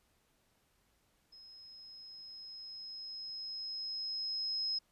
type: tone with level ramp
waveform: sine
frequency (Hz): 5130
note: E8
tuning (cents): -48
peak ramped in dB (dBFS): -53 to -32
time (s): 1.32-4.79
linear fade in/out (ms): 10
effects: pink hiss -74 dBFS RMS until 4.91 s + resampled to 32000 Hz